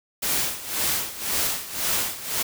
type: noise with tremolo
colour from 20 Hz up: white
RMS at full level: -23 dBFS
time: 0.22-2.43 s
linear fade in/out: 10 ms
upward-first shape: sine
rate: 1.9 Hz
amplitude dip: 80%
effects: none